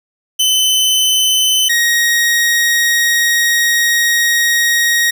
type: tone pair in turn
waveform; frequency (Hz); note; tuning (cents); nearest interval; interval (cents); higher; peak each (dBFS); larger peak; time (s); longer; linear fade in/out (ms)
sawtooth; 3041 / 1880.6; F#7 / A#6; +47 / +15; minor sixth; 832; first; -7; neither; 0.39-1.69 / 1.69-5.11; second; 10
effects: none